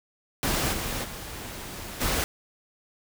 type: noise with level steps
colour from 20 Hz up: pink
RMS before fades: -26 / -31 / -38 / -26 dBFS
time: 0.43-2.24 s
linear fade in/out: 0 ms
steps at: 0.72 / 1.03 / 2 s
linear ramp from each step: 20 ms
effects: none